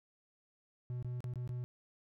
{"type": "tone with dropouts", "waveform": "triangle", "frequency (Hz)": 123.47, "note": "B2", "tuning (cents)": 0, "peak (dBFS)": -35, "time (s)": [0.9, 1.64], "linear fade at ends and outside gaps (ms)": 0, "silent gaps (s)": [[1.026, 1.046], [1.205, 1.242], [1.337, 1.357], [1.476, 1.492]], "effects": []}